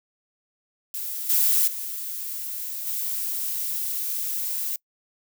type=noise with level steps; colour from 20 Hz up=violet; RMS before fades=-31 / -20 / -32 / -28 dBFS; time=0.94-4.76 s; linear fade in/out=2 ms; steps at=1.29 / 1.67 / 2.86 s; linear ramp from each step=10 ms; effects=noise-tail reverb RT60 0.1 s tail -25 dB re dry